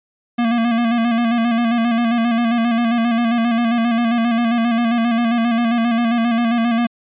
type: tone with vibrato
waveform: square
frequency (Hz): 233.1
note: A#3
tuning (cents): 0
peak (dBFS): -15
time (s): 0.38-6.87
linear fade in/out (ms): 10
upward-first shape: square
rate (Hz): 7.5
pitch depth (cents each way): 41
effects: resampled to 8000 Hz